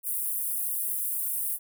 pink high-pass noise, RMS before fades -30 dBFS, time 0.03-1.59 s, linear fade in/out 50 ms, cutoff 9600 Hz, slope 48 dB/octave, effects none

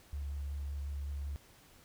sine tone with vibrato, 71 Hz, C#2, 42 cents sharp, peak -36 dBFS, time 0.13-1.36 s, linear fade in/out 0 ms, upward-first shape sine, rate 5.4 Hz, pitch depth 14 cents each way, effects pink hiss -61 dBFS RMS until 1.84 s

